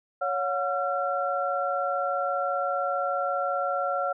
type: tone cluster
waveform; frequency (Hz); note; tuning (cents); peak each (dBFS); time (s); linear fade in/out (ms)
sine; 558 / 723 / 1363; C#5 / F#5 / F6; +11 / -40 / -43; -29; 0.21-4.13; 10
effects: none